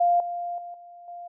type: tone with level steps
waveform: sine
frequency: 698.5 Hz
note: F5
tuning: in tune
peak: -17 / -28 / -35 / -43 / -36 dBFS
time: 0-1.28 s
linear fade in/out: 10 ms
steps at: 0.2 / 0.58 / 0.74 / 1.08 s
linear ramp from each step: 2 ms
effects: none